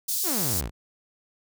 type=high-pass noise; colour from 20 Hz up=white; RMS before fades=-27 dBFS; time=0.08-0.61 s; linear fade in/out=10 ms; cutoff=4300 Hz; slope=24 dB/octave
type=exponential sweep; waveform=sawtooth; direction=down; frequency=422.8 to 45.48 Hz; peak=-25 dBFS; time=0.23-0.71 s; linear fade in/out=50 ms
effects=none